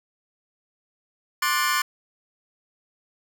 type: chord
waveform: sawtooth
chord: D dominant seventh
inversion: third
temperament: just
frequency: 1057.2 / 1174.7 / 1468.3 / 1762 Hz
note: C6 / D6 / F#6 / A6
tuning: +18 / 0 / -14 / +2 cents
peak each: -22 / -22 / -24 / -23 dBFS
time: 1.42-1.82 s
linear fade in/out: 5 ms
effects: none